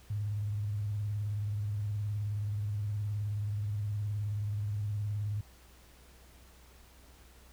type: tone with vibrato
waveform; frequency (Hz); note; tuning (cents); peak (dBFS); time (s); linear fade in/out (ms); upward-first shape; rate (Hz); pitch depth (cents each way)
sine; 103.8; G#2; 0; -31; 0.1-5.41; 5; sine; 19; 63
effects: added 62 Hz sine -57 dBFS peak until 7.52 s + pink hiss -60 dBFS RMS until 7.52 s